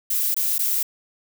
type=noise with dropouts; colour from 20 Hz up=violet; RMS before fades=-22 dBFS; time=0.1-0.83 s; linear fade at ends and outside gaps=5 ms; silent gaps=0.344-0.365 / 0.582-0.591 s; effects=none